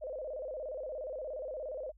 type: tone with vibrato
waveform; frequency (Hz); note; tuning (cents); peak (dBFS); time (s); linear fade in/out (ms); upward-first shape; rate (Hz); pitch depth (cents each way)
sine; 565; C#5; +33; -37; 0.01-1.92; 20; square; 17; 150
effects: added 50 Hz sine -58 dBFS peak until 1.97 s